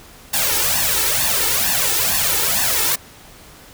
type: noise with flanger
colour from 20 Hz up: white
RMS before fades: -18 dBFS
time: 0.33-2.96 s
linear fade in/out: 10 ms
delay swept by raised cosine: 1.1 to 2.3 ms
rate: 2.2 Hz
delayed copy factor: +0.85
effects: pink hiss -43 dBFS RMS until 3.73 s